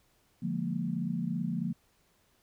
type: chord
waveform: sine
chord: Bb dominant seventh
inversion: first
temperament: just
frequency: 145.68 / 174.81 / 209.8 / 233.1 Hz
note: D3 / F3 / Ab3 / Bb3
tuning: -14 / +2 / +18 / 0 cents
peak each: -38 / -33 / -38 / -35 dBFS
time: 0.42-1.73 s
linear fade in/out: 10 ms
effects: pink hiss -69 dBFS RMS until 2.42 s